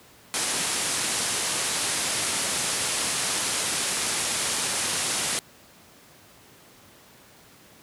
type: low-pass noise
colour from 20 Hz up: white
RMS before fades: -27 dBFS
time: 0.34-5.39 s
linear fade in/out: 0 ms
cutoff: 11000 Hz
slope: 96 dB/octave
effects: pink hiss -52 dBFS RMS until 7.82 s + high-pass 100 Hz 12 dB/octave